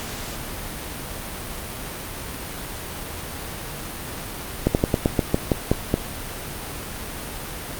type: slowing click train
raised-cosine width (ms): 2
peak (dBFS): -3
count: 10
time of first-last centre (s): 4.67-5.941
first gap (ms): 79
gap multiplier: 1.14
effects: pink hiss -32 dBFS RMS until 7.79 s + Opus 48 kbps

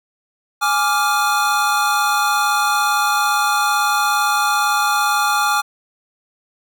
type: chord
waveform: square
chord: D diminished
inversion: second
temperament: equal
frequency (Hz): 830.6 / 1174.7 / 1396.9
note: Ab5 / D6 / F6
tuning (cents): 0 / 0 / 0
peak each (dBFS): -20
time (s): 0.61-5.62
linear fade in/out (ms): 20
effects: none

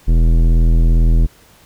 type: tone with tanh clipping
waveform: sine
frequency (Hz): 41.2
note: E1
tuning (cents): 0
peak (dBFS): -10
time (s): 0.07-1.27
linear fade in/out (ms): 20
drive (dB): 15
effects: pink hiss -48 dBFS RMS until 1.65 s

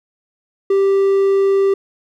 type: tone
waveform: triangle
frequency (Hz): 392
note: G4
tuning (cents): 0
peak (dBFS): -9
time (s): 0.7-1.74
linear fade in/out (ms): 5
effects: none

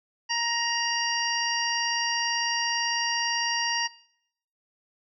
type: harmonic tone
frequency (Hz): 938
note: A#5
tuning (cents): +11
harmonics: 1 / 2 / 3 / 5 / 6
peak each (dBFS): -31 / -31 / -31 / -31 / -31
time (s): 0.29-3.88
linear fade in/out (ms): 20
effects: noise-tail reverb RT60 0.7 s tail -21 dB re dry

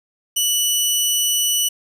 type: tone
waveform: 15% pulse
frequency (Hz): 2960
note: F#7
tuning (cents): 0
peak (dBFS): -9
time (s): 0.36-1.69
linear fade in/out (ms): 10
effects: 8-bit

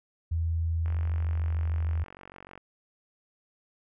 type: tone with pitch glide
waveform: sine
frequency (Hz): 82.41 to 81.13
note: E2 to E2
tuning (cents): 0 to -27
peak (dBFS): -25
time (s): 0.31-2.04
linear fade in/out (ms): 10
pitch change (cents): -27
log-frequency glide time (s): 0.78-1.56
type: click train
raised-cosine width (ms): 0.5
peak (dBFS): -30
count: 81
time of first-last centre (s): 0.86-2.577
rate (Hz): 46.6
effects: none

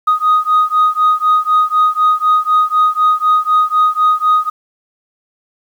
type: beating tone pair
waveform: sine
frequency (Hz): 1244.5 / 1248.5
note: D#6 / D#6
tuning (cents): 0 / +6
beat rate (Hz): 4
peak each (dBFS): -11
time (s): 0.07-4.5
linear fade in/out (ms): 10
effects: tanh soft clip ceiling -5 dBFS + 7-bit

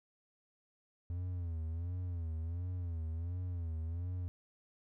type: tone with vibrato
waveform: triangle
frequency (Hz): 85.2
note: F2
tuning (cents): -42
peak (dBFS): -34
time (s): 1.1-4.28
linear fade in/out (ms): 0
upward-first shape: sine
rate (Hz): 1.4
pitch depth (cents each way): 110
effects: none

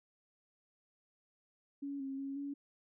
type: tone with pitch steps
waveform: sine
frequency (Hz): 280.8 / 270.3 / 274.4 / 282.3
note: C#4 / C#4 / C#4 / C#4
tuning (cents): +22 / -44 / -17 / +32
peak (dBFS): -38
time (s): 1.82-2.54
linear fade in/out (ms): 10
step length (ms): 180
effects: none

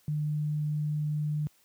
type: tone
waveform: sine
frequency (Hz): 150.4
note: D3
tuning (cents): +42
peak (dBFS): -27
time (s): 0.08-1.47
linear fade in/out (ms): 0
effects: white hiss -65 dBFS RMS until 1.64 s + high-pass 60 Hz 12 dB/octave

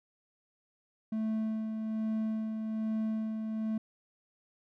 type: tone with tremolo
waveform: triangle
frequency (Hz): 219.3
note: A3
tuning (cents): -6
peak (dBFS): -27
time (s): 1.12-3.78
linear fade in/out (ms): 5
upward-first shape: sine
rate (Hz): 1.2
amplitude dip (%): 40
effects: none

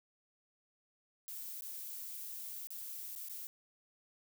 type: noise with dropouts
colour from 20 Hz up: violet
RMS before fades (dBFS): -45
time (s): 1.28-3.47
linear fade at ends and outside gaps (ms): 0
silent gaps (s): 1.609-1.621 / 2.671-2.705 / 3.152-3.16 / 3.286-3.296
effects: none

